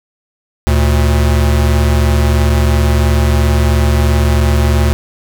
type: tone pair together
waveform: square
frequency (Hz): 73.59 / 116.54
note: D2 / A#2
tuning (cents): +4 / 0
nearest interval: minor sixth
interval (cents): 796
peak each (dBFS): -10 / -16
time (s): 0.67-4.93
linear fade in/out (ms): 0
effects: none